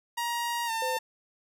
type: tone with pitch glide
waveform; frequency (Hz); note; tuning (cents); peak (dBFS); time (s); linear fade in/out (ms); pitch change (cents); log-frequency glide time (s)
sawtooth; 945 to 899.2; A#5 to A5; +23 to +37; -25; 0.17-0.99; 10; -86; 0.66-0.71
type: tone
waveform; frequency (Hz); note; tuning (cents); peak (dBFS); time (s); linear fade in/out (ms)
sine; 512; C5; -38; -31; 0.82-0.97; 2
effects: none